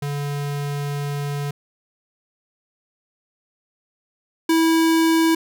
square tone pair in turn, 143.6 / 326.1 Hz, D3 / E4, -39 / -19 cents, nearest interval octave + major second, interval 1420 cents, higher second, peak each -24 / -15 dBFS, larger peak second, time 0.02-1.51 / 4.49-5.35 s, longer first, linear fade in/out 5 ms, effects none

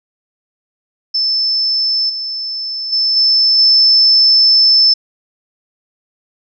sine tone with level steps, 5274 Hz, E8, in tune, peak -12 / -19 / -11 / -8 / -6 dBFS, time 1.14-4.94 s, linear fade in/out 10 ms, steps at 2.09 / 2.92 / 3.16 / 3.58 s, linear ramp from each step 10 ms, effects none

